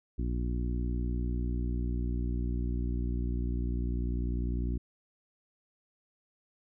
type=harmonic tone; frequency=60.1 Hz; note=B1; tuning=46 cents flat; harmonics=1 / 2 / 3 / 4 / 5 / 6; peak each=-30 / -38 / -41 / -40 / -42 / -46 dBFS; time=0.18-4.78 s; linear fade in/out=10 ms; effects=none